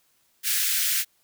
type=high-pass noise; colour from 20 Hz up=white; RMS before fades=-24 dBFS; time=0.43-1.05 s; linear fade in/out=50 ms; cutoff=1500 Hz; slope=48 dB/octave; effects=white hiss -66 dBFS RMS until 1.23 s